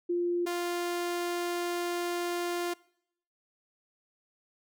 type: tone pair in turn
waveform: sine / sawtooth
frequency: 349.2 / 349.2 Hz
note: F4 / F4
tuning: 0 / 0 cents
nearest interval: unison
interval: 0 cents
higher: neither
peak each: -26 / -26 dBFS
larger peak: neither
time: 0.09-0.46 / 0.46-2.74 s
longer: second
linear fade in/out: 10 ms
effects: noise-tail reverb RT60 0.7 s tail -23 dB re dry